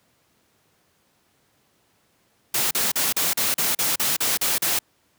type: noise bursts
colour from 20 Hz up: white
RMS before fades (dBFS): -22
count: 11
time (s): 2.54-4.79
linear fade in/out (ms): 5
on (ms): 170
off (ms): 38
effects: pink hiss -64 dBFS RMS until 5.18 s + high-pass 100 Hz 12 dB/octave